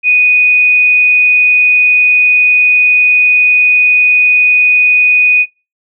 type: tone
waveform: sine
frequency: 2482 Hz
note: D#7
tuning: 5 cents flat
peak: -5 dBFS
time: 0.03-5.46 s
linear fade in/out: 50 ms
effects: noise-tail reverb RT60 0.3 s tail -26 dB re dry